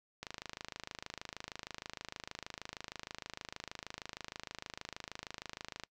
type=click train; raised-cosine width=0.2 ms; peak=-24 dBFS; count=149; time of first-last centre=0.23-5.836 s; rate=26.4 Hz; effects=noise-tail reverb RT60 0.1 s tail -23 dB re dry